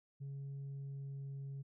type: tone with pitch glide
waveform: sine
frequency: 138.59 to 137.71 Hz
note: C#3 to C#3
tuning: 0 to -11 cents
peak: -40 dBFS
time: 0.2-1.63 s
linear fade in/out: 20 ms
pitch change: -11 cents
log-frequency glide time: 0.59-1.4 s
effects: tanh soft clip ceiling -41 dBFS